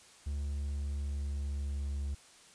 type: tone with pitch glide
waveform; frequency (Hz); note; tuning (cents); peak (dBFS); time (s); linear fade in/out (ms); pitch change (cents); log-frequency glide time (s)
triangle; 71.6 to 70.37; D2 to C#2; -43 to +27; -31; 0.26-2.15; 10; -30; 0.44-1.94
effects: white hiss -58 dBFS RMS until 2.54 s + resampled to 22050 Hz